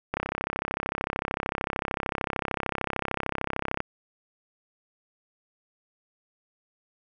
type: click train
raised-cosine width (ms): 0.5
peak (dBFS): -12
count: 123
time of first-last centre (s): 0.14-3.804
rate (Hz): 33.3
effects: none